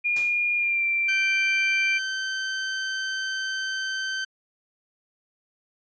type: tone with pitch glide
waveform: sine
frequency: 2422 to 2356 Hz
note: D#7 to D7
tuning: -47 to +5 cents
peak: -21 dBFS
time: 0.04-1.99 s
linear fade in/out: 20 ms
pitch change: -48 cents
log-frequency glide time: 0.56-0.84 s
type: noise with exponential decay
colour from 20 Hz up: white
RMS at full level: -33 dBFS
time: 0.16-0.47 s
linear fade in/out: 5 ms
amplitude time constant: 66 ms
type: tone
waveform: sawtooth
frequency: 1546 Hz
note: G6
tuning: 24 cents flat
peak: -23 dBFS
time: 1.08-4.25 s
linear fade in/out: 10 ms
effects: resampled to 16000 Hz